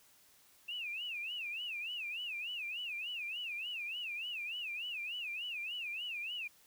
sine tone with vibrato, 2651 Hz, E7, 9 cents sharp, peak -38 dBFS, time 0.68-6.48 s, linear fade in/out 10 ms, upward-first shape sine, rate 3.4 Hz, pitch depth 200 cents each way, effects white hiss -65 dBFS RMS until 6.66 s

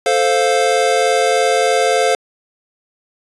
square chord, F major, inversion first, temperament equal with one note detuned, 440 / 523.3 / 700.9 Hz, A4 / C5 / F5, 0 / 0 / +6 cents, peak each -18 / -17 / -17 dBFS, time 0.06-2.15 s, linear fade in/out 2 ms, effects resampled to 24000 Hz

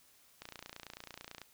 click train, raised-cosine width 0.2 ms, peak -28 dBFS, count 30, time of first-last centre 0.42-1.417 s, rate 29.1 Hz, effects white hiss -65 dBFS RMS until 1.53 s

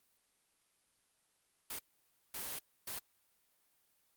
white noise bursts at uneven times, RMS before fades -42 dBFS, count 3, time 1.7-1.79 / 2.34-2.59 / 2.87-2.99 s, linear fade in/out 5 ms, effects white hiss -75 dBFS RMS until 4.16 s + Opus 32 kbps

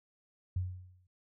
sine tone with exponential decay, 91.3 Hz, F#2, 23 cents flat, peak -28 dBFS, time 0.56-1.07 s, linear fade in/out 5 ms, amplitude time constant 110 ms, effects none

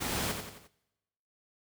pink noise with echo, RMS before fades -33 dBFS, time 0-0.33 s, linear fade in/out 20 ms, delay 88 ms, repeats 4, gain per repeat -6 dB, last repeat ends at 0.682 s, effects noise-tail reverb RT60 1.0 s tail -22 dB re dry + high-pass 60 Hz 12 dB/octave

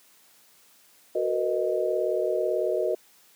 sine chord, B major seventh, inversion second, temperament equal with one note detuned, 370 / 455.8 / 493.9 / 622.3 Hz, F#4 / A#4 / B4 / D#5, 0 / -39 / 0 / 0 cents, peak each -28 / -30 / -30 / -27 dBFS, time 1.15-2.95 s, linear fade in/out 5 ms, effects white hiss -58 dBFS RMS until 3.35 s + high-pass 150 Hz 12 dB/octave

